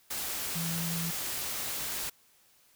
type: tone in noise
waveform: sine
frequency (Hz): 167.4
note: E3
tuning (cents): +27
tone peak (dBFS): -33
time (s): 0.55-1.11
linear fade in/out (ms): 10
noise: white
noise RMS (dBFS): -35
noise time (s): 0.1-2.1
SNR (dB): -1
effects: white hiss -64 dBFS RMS until 2.75 s